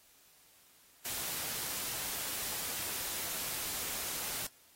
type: noise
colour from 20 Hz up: white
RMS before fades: -38 dBFS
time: 1.05-4.47 s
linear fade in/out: 5 ms
effects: white hiss -63 dBFS RMS until 4.75 s + AAC 48 kbps

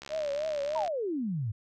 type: click train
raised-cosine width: 0.2 ms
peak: -25 dBFS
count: 61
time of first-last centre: 0.02-0.877 s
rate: 70 Hz
type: tone with vibrato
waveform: sine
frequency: 597 Hz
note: D5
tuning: 28 cents sharp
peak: -29 dBFS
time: 0.09-0.88 s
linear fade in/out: 50 ms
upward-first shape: triangle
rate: 3.3 Hz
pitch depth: 130 cents each way
type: exponential sweep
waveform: sine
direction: down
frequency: 1000 to 99.5 Hz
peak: -29 dBFS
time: 0.75-1.52 s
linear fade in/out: 10 ms
effects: none

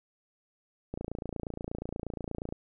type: click train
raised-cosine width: 2 ms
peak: -22 dBFS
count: 46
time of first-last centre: 0.94-2.525 s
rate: 28.4 Hz
effects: none

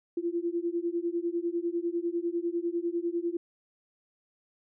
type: beating tone pair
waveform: sine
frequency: 337.7 / 347.7 Hz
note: E4 / F4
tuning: +42 / -8 cents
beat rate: 10 Hz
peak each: -31 dBFS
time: 0.17-3.37 s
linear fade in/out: 5 ms
effects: none

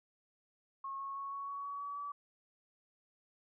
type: tone with pitch steps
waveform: sine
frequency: 1089 / 1097.2 / 1105.5 / 1113.8 / 1122.2 / 1130.7 / 1139.2 / 1147.8 Hz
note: C#6 / C#6 / C#6 / C#6 / C#6 / C#6 / C#6 / D6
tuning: -31 / -18 / -5 / +8 / +21 / +34 / +47 / -40 cents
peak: -39 dBFS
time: 0.84-2.12 s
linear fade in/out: 5 ms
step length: 160 ms
effects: none

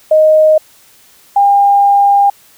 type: tone pair in turn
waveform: sine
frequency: 622.3 / 803.6 Hz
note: D#5 / G5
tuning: 0 / +43 cents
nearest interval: major third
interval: 443 cents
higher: second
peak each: -4 / -5 dBFS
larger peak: first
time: 0.11-0.58 / 1.36-2.3 s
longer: second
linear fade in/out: 5 ms
effects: white hiss -45 dBFS RMS until 2.57 s

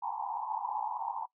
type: band-pass noise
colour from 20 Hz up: white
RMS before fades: -36 dBFS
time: 0.02-1.26 s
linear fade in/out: 10 ms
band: 800 to 980 Hz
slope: 96 dB/octave
effects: noise-tail reverb RT60 0.1 s tail -19 dB re dry

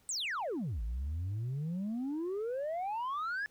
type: exponential two-way sweep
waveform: sine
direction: down then up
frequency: 8360 to 52.1 to 1733 Hz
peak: -31 dBFS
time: 0.09-3.46 s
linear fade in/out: 0 ms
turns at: 0.82 s
effects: tanh soft clip ceiling -32 dBFS + pink hiss -68 dBFS RMS until 3.5 s

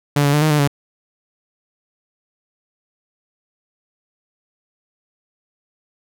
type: tone with pitch steps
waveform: sawtooth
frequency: 144.7 / 142.5 / 148.9 / 155.3 / 149.1 / 142.3 Hz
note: D3 / C#3 / D3 / D#3 / D3 / C#3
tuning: -25 / +48 / +24 / -3 / +27 / +46 cents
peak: -9 dBFS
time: 0.16-0.676 s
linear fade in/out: 5 ms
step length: 86 ms
effects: none

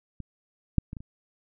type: clicks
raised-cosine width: 5 ms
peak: -25 / -8 / -24 / -26 / -30 dBFS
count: 5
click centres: 0.203 / 0.783 / 0.931 / 0.968 / 1.005 s
effects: none

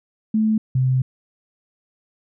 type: tone pair in turn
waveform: sine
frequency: 217.8 / 129.5 Hz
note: A3 / C3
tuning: -17 / -17 cents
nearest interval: major sixth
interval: 900 cents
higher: first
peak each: -15 dBFS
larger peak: neither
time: 0.34-0.58 / 0.75-1.02 s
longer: second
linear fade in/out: 5 ms
effects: none

